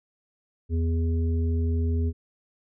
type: harmonic tone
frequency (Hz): 82.41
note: E2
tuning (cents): 0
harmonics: 1 / 3 / 5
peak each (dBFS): -22 / -32 / -36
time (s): 0.69-2.13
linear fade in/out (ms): 50
effects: none